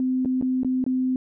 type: tone with dropouts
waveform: sine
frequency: 257.1 Hz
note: C4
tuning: 30 cents flat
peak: -20 dBFS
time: 0-1.16 s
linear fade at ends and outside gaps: 1 ms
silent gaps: 0.249-0.257 / 0.413-0.424 / 0.633-0.647 / 0.841-0.864 s
effects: none